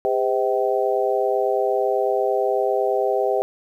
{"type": "harmonic tone with a mistuned harmonic", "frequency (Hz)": 128.2, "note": "C3", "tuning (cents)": -35, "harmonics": [3, 4, 5, 6], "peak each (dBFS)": [-22, -23, -24, -25], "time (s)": [0.05, 3.42], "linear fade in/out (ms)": 0, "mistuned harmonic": 3, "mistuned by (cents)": 81, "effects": ["9-bit"]}